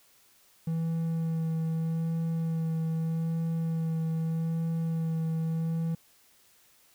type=tone with vibrato; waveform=triangle; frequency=163 Hz; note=E3; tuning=19 cents flat; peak=-25 dBFS; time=0.67-5.95 s; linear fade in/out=5 ms; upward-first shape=sine; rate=0.81 Hz; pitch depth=15 cents each way; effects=white hiss -62 dBFS RMS until 6.94 s